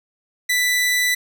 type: tone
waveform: sawtooth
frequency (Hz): 1982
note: B6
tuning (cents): +6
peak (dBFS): -13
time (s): 0.49-1.15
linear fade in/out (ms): 10
effects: none